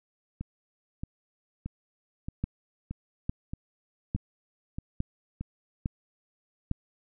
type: two click trains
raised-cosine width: 5 ms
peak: -16 / -22 dBFS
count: 6 / 9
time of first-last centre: 2.44-6.714 / 0.41-5.41 s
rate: 1.17 / 1.6 Hz
effects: none